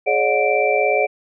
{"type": "tone cluster", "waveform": "sine", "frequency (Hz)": [421.7, 548, 605, 727, 2343], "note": ["G#4", "C#5", "D#5", "F#5", "D7"], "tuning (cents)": [26, -20, -49, -31, -5], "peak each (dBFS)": -21, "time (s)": [0.06, 1.07], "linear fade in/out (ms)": 20, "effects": []}